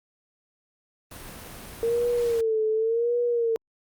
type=noise; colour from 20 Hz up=pink; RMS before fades=-41 dBFS; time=1.11-2.41 s; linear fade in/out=5 ms
type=tone with vibrato; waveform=sine; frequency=457.8 Hz; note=A#4; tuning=31 cents flat; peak=-21 dBFS; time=1.83-3.56 s; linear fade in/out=0 ms; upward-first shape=sine; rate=0.91 Hz; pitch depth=89 cents each way
effects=Opus 32 kbps